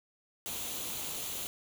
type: noise with comb filter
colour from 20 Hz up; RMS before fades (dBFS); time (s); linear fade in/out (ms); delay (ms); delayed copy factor
white; -38; 0.46-1.47; 0; 0.29; +0.5
effects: none